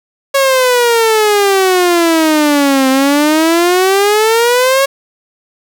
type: exponential two-way sweep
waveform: sawtooth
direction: down then up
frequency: 554.4 to 261.6 to 554.4 Hz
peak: -4 dBFS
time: 0.34-4.86 s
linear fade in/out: 10 ms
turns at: 2.89 s
effects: none